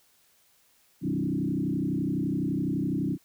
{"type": "tone with frequency modulation", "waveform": "sine", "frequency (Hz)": 230, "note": "A#3", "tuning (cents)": -23, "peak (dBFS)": -25, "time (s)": [1.01, 3.18], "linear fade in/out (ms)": 50, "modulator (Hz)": 31.9, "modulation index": 2.9, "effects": ["white hiss -64 dBFS RMS until 3.24 s"]}